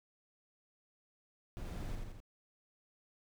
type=noise with echo; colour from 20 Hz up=brown; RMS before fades=-42 dBFS; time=1.57-1.95 s; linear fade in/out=0 ms; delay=84 ms; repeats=3; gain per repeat=-3 dB; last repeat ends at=2.202 s; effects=none